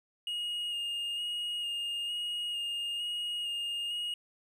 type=tone with vibrato; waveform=triangle; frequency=2855 Hz; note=F7; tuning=37 cents sharp; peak=-31 dBFS; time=0.27-4.14 s; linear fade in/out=2 ms; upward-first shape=square; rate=1.1 Hz; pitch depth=14 cents each way; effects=none